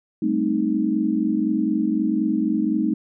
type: chord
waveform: sine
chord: A half-diminished seventh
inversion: third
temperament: equal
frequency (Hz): 196 / 220 / 261.6 / 311.1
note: G3 / A3 / C4 / Eb4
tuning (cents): 0 / 0 / 0 / 0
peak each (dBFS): -27 / -23 / -26 / -22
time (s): 0.22-2.94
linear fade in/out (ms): 5
effects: none